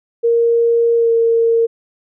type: tone with pitch glide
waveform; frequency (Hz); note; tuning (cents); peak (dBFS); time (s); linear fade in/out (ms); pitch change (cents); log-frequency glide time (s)
sine; 466.2 to 459.5; A#4 to A#4; 0 to -25; -10; 0.23-1.67; 20; -25; 0.96-1.11
effects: none